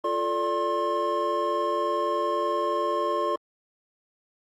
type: tone cluster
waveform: triangle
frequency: 347.9 / 438.6 / 585 / 1067 Hz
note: F4 / A4 / D5 / C6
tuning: -7 / -6 / -7 / +34 cents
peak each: -29 / -29 / -27 / -25 dBFS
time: 0.04-3.36 s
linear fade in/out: 5 ms
effects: Opus 24 kbps